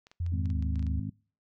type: clicks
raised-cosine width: 0.2 ms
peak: -35 dBFS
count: 10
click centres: 0.069 / 0.115 / 0.264 / 0.457 / 0.502 / 0.625 / 0.757 / 0.794 / 0.827 / 0.867 s
type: tone with pitch glide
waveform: sine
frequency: 86.4 to 75.65 Hz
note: F2 to D#2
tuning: -18 to -48 cents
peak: -28 dBFS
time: 0.2-1 s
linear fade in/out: 5 ms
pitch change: -230 cents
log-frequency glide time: 0.51-0.57 s
type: harmonic tone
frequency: 51.91 Hz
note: G#1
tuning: in tune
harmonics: 2 / 3 / 4 / 5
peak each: -36 / -38 / -39 / -40 dBFS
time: 0.32-1.1 s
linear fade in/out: 5 ms
effects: noise-tail reverb RT60 0.4 s tail -24 dB re dry